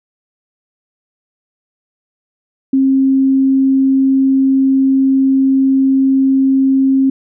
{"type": "tone", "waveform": "sine", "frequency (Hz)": 267.8, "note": "C4", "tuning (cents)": 40, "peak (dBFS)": -8, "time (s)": [2.73, 7.1], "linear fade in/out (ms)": 5, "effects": []}